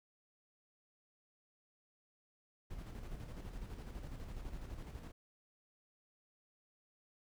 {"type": "noise with tremolo", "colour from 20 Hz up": "brown", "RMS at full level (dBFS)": -45, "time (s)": [2.7, 5.12], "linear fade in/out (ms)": 10, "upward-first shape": "square", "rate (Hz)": 12, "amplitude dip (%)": 40, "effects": []}